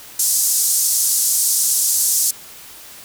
white band-pass noise, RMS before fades -17 dBFS, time 0.19-2.31 s, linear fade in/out 5 ms, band 5700 to 12000 Hz, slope 24 dB/octave, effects white hiss -39 dBFS RMS until 3.04 s

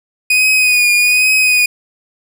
40% pulse tone with vibrato, 2481 Hz, D#7, 6 cents flat, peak -8 dBFS, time 0.3-1.66 s, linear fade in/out 5 ms, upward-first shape triangle, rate 1.2 Hz, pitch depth 41 cents each way, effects none

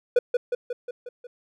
triangle tone with echo, 489.7 Hz, B4, 15 cents flat, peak -12 dBFS, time 0.16-0.19 s, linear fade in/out 5 ms, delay 180 ms, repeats 6, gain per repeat -4 dB, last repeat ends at 1.27 s, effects none

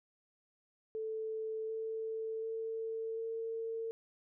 sine tone with pitch steps, 440 / 444.1 / 448.2 / 452.4 Hz, A4 / A4 / A4 / A4, 0 / +16 / +32 / +48 cents, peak -36 dBFS, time 0.95-3.91 s, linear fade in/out 0 ms, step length 740 ms, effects none

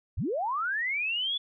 sine linear sweep, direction up, 46.25 to 3474 Hz, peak -27 dBFS, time 0.17-1.38 s, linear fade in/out 10 ms, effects none

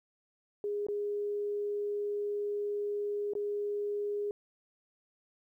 sine tone with dropouts, 411.5 Hz, G#4, 16 cents flat, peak -31 dBFS, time 0.64-4.31 s, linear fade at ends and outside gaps 1 ms, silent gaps 0.867-0.885 / 3.335-3.352 s, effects 12-bit

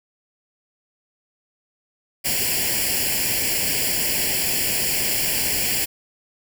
white noise with comb filter, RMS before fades -22 dBFS, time 2.24-5.86 s, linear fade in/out 20 ms, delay 0.4 ms, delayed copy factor +0.85, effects none

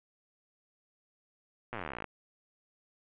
slowing click train, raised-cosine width 0.5 ms, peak -23 dBFS, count 25, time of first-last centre 1.73-2.043 s, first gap 8 ms, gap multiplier 1.04, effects resampled to 8000 Hz + 10-bit

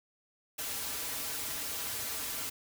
white noise with comb filter, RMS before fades -37 dBFS, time 0.58-2.5 s, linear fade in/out 10 ms, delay 5.5 ms, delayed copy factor -0.95, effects none

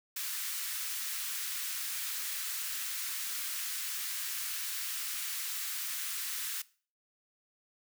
white high-pass noise, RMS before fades -37 dBFS, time 0.16-6.62 s, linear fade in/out 5 ms, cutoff 1300 Hz, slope 24 dB/octave, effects noise-tail reverb RT60 0.4 s tail -20 dB re dry

